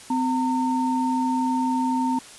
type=tone pair together; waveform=sine; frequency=256.2 / 912 Hz; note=C4 / A#5; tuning=-36 / -38 cents; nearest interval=octave + minor seventh; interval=2198 cents; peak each=-22 / -24 dBFS; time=0.1-2.19 s; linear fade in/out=5 ms; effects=white hiss -44 dBFS RMS until 2.38 s + resampled to 24000 Hz